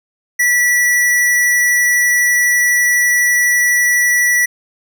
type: tone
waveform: square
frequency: 1952 Hz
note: B6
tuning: 21 cents flat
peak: -11 dBFS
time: 0.39-4.46 s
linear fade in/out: 10 ms
effects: none